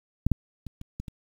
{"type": "clicks", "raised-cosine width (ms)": 5, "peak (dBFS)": [-10, -9, -25, -27, -21, -26], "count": 6, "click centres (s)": [0.266, 0.317, 0.667, 0.814, 1, 1.082], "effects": ["8-bit"]}